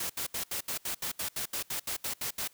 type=noise bursts; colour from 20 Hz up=white; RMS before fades=-34 dBFS; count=15; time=0-2.477 s; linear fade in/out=5 ms; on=97 ms; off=73 ms; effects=white hiss -62 dBFS RMS until 2.53 s